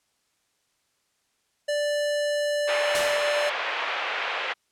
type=tone; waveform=square; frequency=587 Hz; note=D5; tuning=1 cent flat; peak=-24 dBFS; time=1.68-3.5 s; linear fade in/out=10 ms
type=band-pass noise; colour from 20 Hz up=white; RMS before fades=-29 dBFS; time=2.67-4.54 s; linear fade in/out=20 ms; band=500 to 2800 Hz; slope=24 dB/octave
type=noise with exponential decay; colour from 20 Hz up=white; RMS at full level=-26 dBFS; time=2.95-3.51 s; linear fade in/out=0 ms; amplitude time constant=120 ms
effects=white hiss -71 dBFS RMS until 4.71 s + low-pass 9000 Hz 12 dB/octave